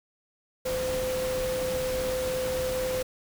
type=tone in noise; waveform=sine; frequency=513 Hz; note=C5; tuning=34 cents flat; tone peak=-27 dBFS; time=0.65-3.03 s; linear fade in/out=10 ms; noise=pink; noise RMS=-35 dBFS; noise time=0.65-3.03 s; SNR=+5 dB; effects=none